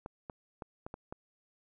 clicks, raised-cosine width 1 ms, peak -27 dBFS, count 6, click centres 0.061 / 0.298 / 0.622 / 0.865 / 0.941 / 1.125 s, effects none

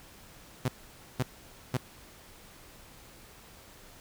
sawtooth tone bursts, 127.4 Hz, C3, 46 cents flat, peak -22 dBFS, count 3, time 0.65-1.772 s, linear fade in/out 5 ms, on 34 ms, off 510 ms, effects pink hiss -53 dBFS RMS until 4 s

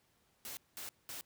white noise bursts, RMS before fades -45 dBFS, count 3, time 0.45-1.21 s, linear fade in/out 0 ms, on 120 ms, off 200 ms, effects pink hiss -73 dBFS RMS until 1.25 s + high-pass 60 Hz 12 dB/octave

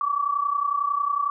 sine tone pair together, 1125 / 1156 Hz, C#6 / D6, +25 / -28 cents, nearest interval unison, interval 47 cents, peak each -26 / -23 dBFS, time 0.01-1.3 s, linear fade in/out 2 ms, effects none

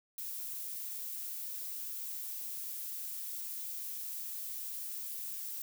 violet noise, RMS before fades -41 dBFS, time 0.18-5.62 s, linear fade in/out 2 ms, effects none

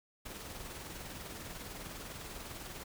pink noise with tremolo, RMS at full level -44 dBFS, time 0.25-2.84 s, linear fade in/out 10 ms, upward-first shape sine, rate 20 Hz, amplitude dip 40%, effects none

